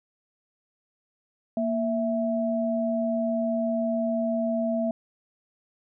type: tone pair together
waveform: sine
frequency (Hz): 233.1 / 659.3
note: A#3 / E5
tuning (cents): 0 / 0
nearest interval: octave + tritone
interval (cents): 1800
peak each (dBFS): -26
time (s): 1.57-4.91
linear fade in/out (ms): 2
effects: none